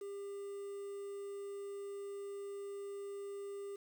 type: tone with quantisation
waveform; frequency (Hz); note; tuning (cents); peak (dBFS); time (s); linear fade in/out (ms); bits
triangle; 400; G4; +35; -40; 0.01-3.76; 5; 10
effects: none